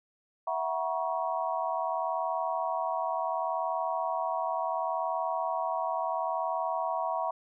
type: chord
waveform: sine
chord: F# dominant seventh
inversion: third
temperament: equal with one note detuned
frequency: 659.3 / 740 / 955.8 / 1108.7 Hz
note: E5 / F#5 / A#5 / C#6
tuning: 0 / 0 / +43 / 0 cents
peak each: -33 / -34 / -33 / -36 dBFS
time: 0.47-7.31 s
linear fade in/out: 5 ms
effects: none